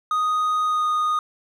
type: tone with pitch glide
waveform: triangle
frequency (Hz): 1244.5 to 1234.5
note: D#6 to D#6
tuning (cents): 0 to -14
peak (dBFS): -17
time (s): 0.11-1.19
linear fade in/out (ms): 2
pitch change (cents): -14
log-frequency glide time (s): 0.66-0.85
effects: none